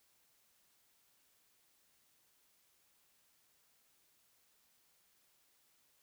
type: silence
effects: white hiss -73 dBFS RMS until 6.02 s